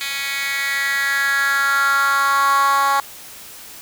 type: tone with high-pass filter sweep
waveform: 10% pulse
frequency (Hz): 277.2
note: C#4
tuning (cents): 0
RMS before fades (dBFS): -18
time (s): 0.01-3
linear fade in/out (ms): 0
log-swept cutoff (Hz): 2600 to 950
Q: 4.9
effects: white hiss -38 dBFS RMS until 3.81 s